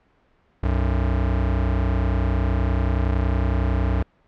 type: tone pair together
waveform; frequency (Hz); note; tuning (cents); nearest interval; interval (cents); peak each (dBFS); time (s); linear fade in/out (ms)
square; 61.74 / 92.51; B1 / F#2; 0 / 0; perfect fifth; 700; -21 / -24; 0.63-4.03; 5
effects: pink hiss -61 dBFS RMS until 4.27 s + low-pass 2000 Hz 12 dB/octave